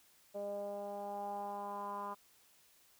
10% pulse tone with low-pass filter sweep, 202.5 Hz, G#3, 43 cents flat, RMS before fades -42 dBFS, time 0.34-2.15 s, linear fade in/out 20 ms, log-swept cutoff 580 to 1100 Hz, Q 5.5, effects white hiss -67 dBFS RMS until 2.99 s

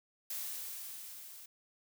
blue noise with level ramp, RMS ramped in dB -39 to -52 dBFS, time 0.3-1.46 s, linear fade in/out 5 ms, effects none

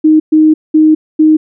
sine tone bursts at uneven times, 311.1 Hz, D#4, in tune, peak -3 dBFS, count 4, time 0.04-0.2 / 0.32-0.54 / 0.74-0.95 / 1.19-1.37 s, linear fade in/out 10 ms, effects none

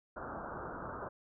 white low-pass noise, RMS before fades -43 dBFS, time 0.16-1.09 s, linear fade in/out 10 ms, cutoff 1500 Hz, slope 96 dB/octave, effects none

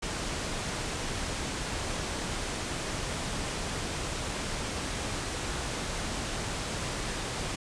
pink low-pass noise, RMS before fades -34 dBFS, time 0.02-7.56 s, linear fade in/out 10 ms, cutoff 9400 Hz, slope 48 dB/octave, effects none

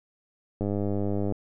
click train, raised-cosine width 2 ms, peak -16 dBFS, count 73, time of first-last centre 0.61-1.323 s, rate 101 Hz, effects none

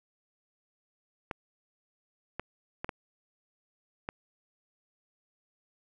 clicks, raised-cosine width 0.5 ms, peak -19 dBFS, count 5, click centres 1.312 / 2.396 / 2.845 / 2.892 / 4.089 s, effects none

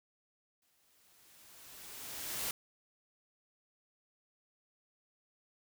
white noise with exponential growth, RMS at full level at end -36 dBFS, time 0.62-2.51 s, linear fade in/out 2 ms, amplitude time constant 410 ms, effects none

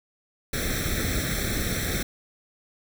pink noise with comb filter, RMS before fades -27 dBFS, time 0.53-2.03 s, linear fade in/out 5 ms, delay 0.52 ms, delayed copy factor +0.95, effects none

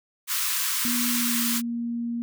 white high-pass noise, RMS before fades -26 dBFS, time 0.27-1.62 s, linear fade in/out 50 ms, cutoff 970 Hz, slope 96 dB/octave
sine tone with pitch glide, 240.7 to 235.3 Hz, B3 to A#3, -44 to +16 cents, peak -26 dBFS, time 0.85-2.22 s, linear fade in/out 0 ms, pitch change -40 cents, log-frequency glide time 1.13-1.48 s
effects none

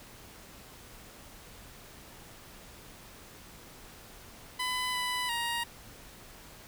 15% pulse tone with pitch steps, 1003 / 995 / 941 Hz, B5 / B5 / A#5, +26 / +13 / +16 cents, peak -24 dBFS, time 4.59-5.64 s, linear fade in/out 10 ms, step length 350 ms, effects pink hiss -51 dBFS RMS until 6.67 s

